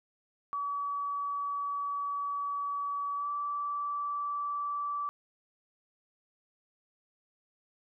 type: tone with pitch glide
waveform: sine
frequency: 1141 to 1158.9 Hz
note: C#6 to D6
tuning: +50 to -23 cents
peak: -31 dBFS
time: 0.53-5.09 s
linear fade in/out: 0 ms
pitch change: +27 cents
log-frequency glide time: 3.16-3.28 s
effects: none